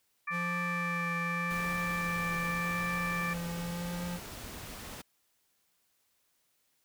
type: harmonic tone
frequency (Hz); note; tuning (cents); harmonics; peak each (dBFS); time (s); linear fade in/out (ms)
587.3; D5; 0; 2 / 3 / 4; -36 / -37 / -37; 0.27-3.34; 10
type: tone with vibrato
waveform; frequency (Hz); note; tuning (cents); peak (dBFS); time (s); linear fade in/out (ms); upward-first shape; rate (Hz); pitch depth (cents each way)
square; 173.1; F3; -15; -36; 0.3-4.2; 50; triangle; 0.86; 28
type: noise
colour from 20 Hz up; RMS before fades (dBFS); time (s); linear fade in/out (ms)
pink; -44; 1.5-5.02; 10
effects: white hiss -74 dBFS RMS until 6.84 s